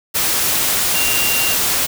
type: tone in noise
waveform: sine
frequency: 2775 Hz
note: F7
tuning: 12 cents flat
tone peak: -20 dBFS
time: 0.94-1.55 s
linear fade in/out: 20 ms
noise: white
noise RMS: -17 dBFS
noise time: 0.14-1.87 s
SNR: -6 dB
effects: none